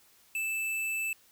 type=tone with hard clipping; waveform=sine; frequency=2637 Hz; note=E7; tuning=in tune; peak=-31 dBFS; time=0.35-1.13 s; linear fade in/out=2 ms; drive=17 dB; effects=white hiss -62 dBFS RMS until 1.31 s